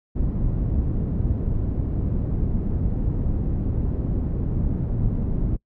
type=low-pass noise; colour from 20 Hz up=pink; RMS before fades=-23 dBFS; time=0.15-5.57 s; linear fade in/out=20 ms; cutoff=220 Hz; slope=12 dB/octave; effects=noise-tail reverb RT60 0.1 s tail -24 dB re dry